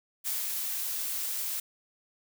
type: noise with ADSR envelope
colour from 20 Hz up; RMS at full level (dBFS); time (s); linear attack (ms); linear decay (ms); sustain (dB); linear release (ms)
blue; -31; 0.24-1.6; 33; 160; -2; 4
effects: none